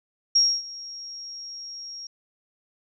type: tone with ADSR envelope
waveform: sine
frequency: 5588 Hz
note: F8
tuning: in tune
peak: -14 dBFS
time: 0.35-2.07 s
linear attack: 10 ms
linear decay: 260 ms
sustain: -21 dB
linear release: 3 ms
effects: none